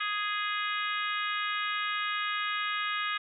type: harmonic tone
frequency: 415.3 Hz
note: G#4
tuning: in tune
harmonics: 3 / 4 / 5 / 6 / 7 / 8 / 9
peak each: -33 / -35 / -37 / -39 / -40 / -41 / -42 dBFS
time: 0-3.18 s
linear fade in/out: 10 ms
effects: none